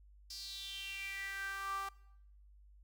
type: tone with high-pass filter sweep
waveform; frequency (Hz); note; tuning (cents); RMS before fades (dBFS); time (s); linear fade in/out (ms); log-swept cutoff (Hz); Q
sawtooth; 392; G4; 0; -43; 0.3-1.89; 5; 5000 to 1000; 6.5
effects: noise-tail reverb RT60 0.8 s tail -21 dB re dry + added 50 Hz sine -58 dBFS peak until 2.83 s